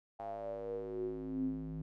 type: tone with band-pass filter sweep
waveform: square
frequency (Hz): 53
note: G#1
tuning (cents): +36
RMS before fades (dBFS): -40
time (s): 0.19-1.82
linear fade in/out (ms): 5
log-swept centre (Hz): 750 to 190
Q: 9.9
effects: none